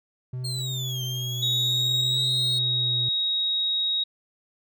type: tone with vibrato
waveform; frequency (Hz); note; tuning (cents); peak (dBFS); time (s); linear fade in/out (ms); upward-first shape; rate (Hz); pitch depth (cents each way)
triangle; 126.2; B2; +38; -27; 0.33-3.09; 5; triangle; 0.65; 46
type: exponential two-way sweep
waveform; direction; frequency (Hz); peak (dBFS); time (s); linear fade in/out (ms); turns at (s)
35% pulse; down then up; 4280 to 3136 to 4280; -29; 0.44-2.59; 10; 1.03
type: tone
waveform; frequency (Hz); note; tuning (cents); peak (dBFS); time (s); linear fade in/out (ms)
sine; 3785; A#7; +26; -22; 1.42-4.04; 10
effects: none